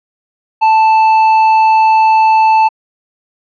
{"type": "tone with tanh clipping", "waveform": "triangle", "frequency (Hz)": 880, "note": "A5", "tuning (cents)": 0, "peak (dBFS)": -7, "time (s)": [0.61, 2.69], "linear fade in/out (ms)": 20, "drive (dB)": 12, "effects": ["low-pass 4000 Hz 12 dB/octave"]}